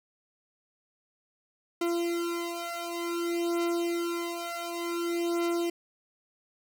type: beating tone pair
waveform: 40% pulse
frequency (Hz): 341.9 / 342.45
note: F4 / F4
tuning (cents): -37 / -34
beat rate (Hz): 0.55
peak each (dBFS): -31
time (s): 1.81-5.7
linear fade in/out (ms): 5
effects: none